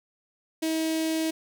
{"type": "tone with notch filter", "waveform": "sawtooth", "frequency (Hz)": 320, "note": "D#4", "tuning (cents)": 49, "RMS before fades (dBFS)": -27, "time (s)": [0.62, 1.31], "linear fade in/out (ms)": 10, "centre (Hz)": 1200, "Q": 0.73, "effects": []}